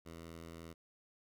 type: tone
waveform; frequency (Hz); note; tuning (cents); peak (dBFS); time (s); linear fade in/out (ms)
10% pulse; 82.8; E2; +8; -40; 0.05-0.74; 20
effects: none